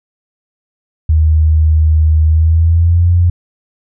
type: tone with pitch glide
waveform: sine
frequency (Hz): 78.3 to 87.38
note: D#2 to F2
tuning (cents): +11 to +1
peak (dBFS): -6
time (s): 1.09-3.3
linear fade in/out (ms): 5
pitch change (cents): +190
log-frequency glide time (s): 2.25-3.1
effects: none